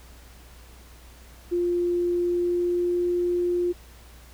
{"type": "tone with pitch glide", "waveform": "sine", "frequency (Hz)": [350.1, 352.3], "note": ["F4", "F4"], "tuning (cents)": [4, 15], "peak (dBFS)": -21, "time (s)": [1.51, 3.73], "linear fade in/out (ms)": 20, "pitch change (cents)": 11, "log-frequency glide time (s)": [2.06, 3.06], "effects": ["added 60 Hz sine -47 dBFS peak until 4.33 s", "pink hiss -52 dBFS RMS until 4.33 s"]}